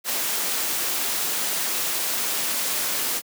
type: noise with amplitude modulation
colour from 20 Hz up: white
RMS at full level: -24 dBFS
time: 0.04-3.22 s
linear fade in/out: 50 ms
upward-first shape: sine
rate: 242 Hz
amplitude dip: 25%
effects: high-pass 200 Hz 12 dB/octave